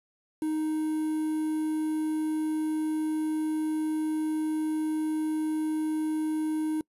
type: tone with quantisation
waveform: triangle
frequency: 311.1 Hz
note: D#4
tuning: in tune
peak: -24 dBFS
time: 0.42-6.81 s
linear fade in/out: 2 ms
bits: 8
effects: noise-tail reverb RT60 0.1 s tail -25 dB re dry + resampled to 32000 Hz